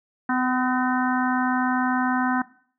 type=harmonic tone with a mistuned harmonic; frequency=253.3 Hz; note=B3; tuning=44 cents sharp; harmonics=1 / 3 / 4 / 5 / 6 / 7; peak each=-23 / -28 / -29 / -31 / -28 / -33 dBFS; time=0.29-2.42 s; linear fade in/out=5 ms; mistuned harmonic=7; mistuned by=+46 cents; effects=noise-tail reverb RT60 0.5 s tail -18 dB re dry